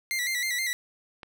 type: tone with vibrato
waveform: sawtooth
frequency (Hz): 2025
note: B6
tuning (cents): +43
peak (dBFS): -23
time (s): 0.11-0.73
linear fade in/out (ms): 0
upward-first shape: square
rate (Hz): 6.3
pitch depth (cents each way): 62
type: click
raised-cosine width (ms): 0.3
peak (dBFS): -25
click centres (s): 1.232
effects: none